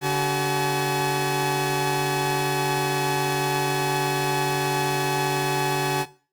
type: tone cluster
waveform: sawtooth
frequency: 142.9 / 378.3 / 855 Hz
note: D3 / F#4 / A5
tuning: -47 / +38 / -50 cents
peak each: -22 dBFS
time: 0.01-6.06 s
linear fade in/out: 50 ms
effects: noise-tail reverb RT60 0.4 s tail -18 dB re dry + Opus 48 kbps